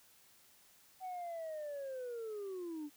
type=linear sweep; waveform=sine; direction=down; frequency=756 to 285.5 Hz; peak=-38 dBFS; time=1-2.9 s; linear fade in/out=50 ms; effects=tanh soft clip ceiling -39 dBFS + white hiss -65 dBFS RMS until 2.96 s